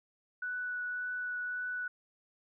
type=tone with vibrato; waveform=sine; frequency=1480 Hz; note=F#6; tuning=in tune; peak=-34 dBFS; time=0.42-1.88 s; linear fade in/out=5 ms; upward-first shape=triangle; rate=1.8 Hz; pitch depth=10 cents each way; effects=none